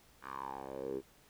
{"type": "tone with band-pass filter sweep", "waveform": "10% pulse", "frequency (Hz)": 67.2, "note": "C2", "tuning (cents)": 47, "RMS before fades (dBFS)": -42, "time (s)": [0.21, 1.02], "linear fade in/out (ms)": 50, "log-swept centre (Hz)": [1400, 370], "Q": 5.5, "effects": ["pink hiss -64 dBFS RMS until 1.29 s"]}